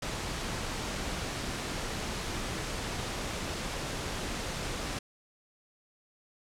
pink noise, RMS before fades -35 dBFS, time 0.02-4.99 s, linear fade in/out 5 ms, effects low-pass 8000 Hz 12 dB/octave

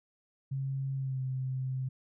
sine tone with pitch glide, 135.3 to 130.54 Hz, C#3 to C3, -42 to -4 cents, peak -31 dBFS, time 0.51-1.89 s, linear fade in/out 10 ms, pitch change -62 cents, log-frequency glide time 0.96-1.21 s, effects none

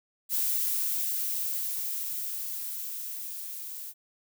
violet noise with level ramp, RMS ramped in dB -27 to -40 dBFS, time 0.29-3.94 s, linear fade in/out 50 ms, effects none

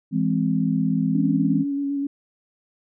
sine chord, E augmented, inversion none, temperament equal with one note detuned, 164.81 / 204.9 / 261.6 Hz, E3 / G#3 / B#3, 0 / -23 / 0 cents, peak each -23 dBFS, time 0.11-1.65 s, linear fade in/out 50 ms
sine tone with vibrato, 281 Hz, C#4, 24 cents sharp, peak -22 dBFS, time 1.15-2.07 s, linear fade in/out 5 ms, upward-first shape square, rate 8 Hz, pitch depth 15 cents each way
effects none

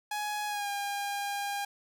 sawtooth tone with pitch glide, 837 to 807.1 Hz, G#5 to G#5, +13 to -50 cents, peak -28 dBFS, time 0.11-1.65 s, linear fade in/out 5 ms, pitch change -63 cents, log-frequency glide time 0.47-0.69 s, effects none

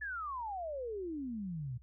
sine exponential sweep, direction down, 1760 to 116.54 Hz, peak -37 dBFS, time 0.01-1.78 s, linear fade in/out 10 ms, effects added 65 Hz sine -55 dBFS peak until 1.82 s

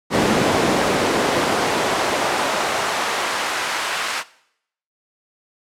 brown noise with high-pass filter sweep, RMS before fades -20 dBFS, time 0.1-4.24 s, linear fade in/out 50 ms, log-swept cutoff 260 to 1400 Hz, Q 0.86, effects noise-tail reverb RT60 0.7 s tail -19 dB re dry + low-pass 10000 Hz 12 dB/octave

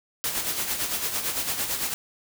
white noise with tremolo, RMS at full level -26 dBFS, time 0.24-1.94 s, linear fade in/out 0 ms, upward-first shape sine, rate 8.9 Hz, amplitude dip 55%, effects none

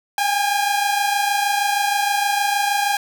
sawtooth tone pair together, 804.2 / 830.6 Hz, G5 / G#5, +44 / 0 cents, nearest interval minor second, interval 56 cents, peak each -15 / -19 dBFS, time 0.18-2.97 s, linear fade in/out 2 ms, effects none

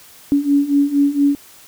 sine beating tone pair, 281.3 / 285.6 Hz, C#4 / D4, +26 / -48 cents, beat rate 4.3 Hz, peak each -17 / -14 dBFS, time 0.32-1.35 s, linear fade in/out 0 ms, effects white hiss -44 dBFS RMS until 1.67 s

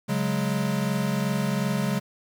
square chord, C# suspended fourth, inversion none, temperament equal with one note detuned, 139.64 / 185 / 207.7 Hz, C#3 / F#3 / G#3, +13 / 0 / 0 cents, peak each -29 / -29 / -28 dBFS, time 0.08-2 s, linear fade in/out 20 ms, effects 9-bit

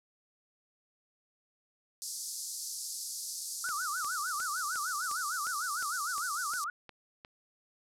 pink band-pass noise, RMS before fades -40 dBFS, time 2.02-6.64 s, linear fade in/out 0 ms, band 4700 to 12000 Hz, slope 48 dB/octave
sine tone with vibrato, 1318.5 Hz, E6, in tune, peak -33 dBFS, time 3.64-6.7 s, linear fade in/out 2 ms, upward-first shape sine, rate 6.6 Hz, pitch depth 230 cents each way
click train, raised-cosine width 0.3 ms, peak -31 dBFS, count 11, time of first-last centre 3.69-7.249 s, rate 2.81 Hz
effects none

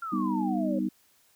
sine exponential sweep, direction down, 1396.9 to 534 Hz, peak -32 dBFS, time 0.02-0.79 s, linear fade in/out 5 ms
sine chord, G augmented, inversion none, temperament equal, 196 / 246.9 / 311.1 Hz, G3 / B3 / D#4, 0 / 0 / 0 cents, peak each -30 dBFS, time 0.12-0.89 s, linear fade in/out 10 ms
effects white hiss -64 dBFS RMS until 1.35 s

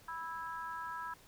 harmonic tone, 328.4 Hz, E4, 6 cents flat, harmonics 3 / 4 / 5, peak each -42 / -44 / -46 dBFS, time 0.08-1.14 s, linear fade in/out 5 ms, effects pink hiss -61 dBFS RMS until 1.27 s

